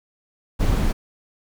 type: noise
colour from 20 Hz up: brown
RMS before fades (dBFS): -19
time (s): 0.59-0.93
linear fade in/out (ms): 20
effects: none